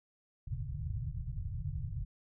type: low-pass noise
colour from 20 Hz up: white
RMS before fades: -38 dBFS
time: 0.47-2.05 s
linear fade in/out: 5 ms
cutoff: 150 Hz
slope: 96 dB/octave
effects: none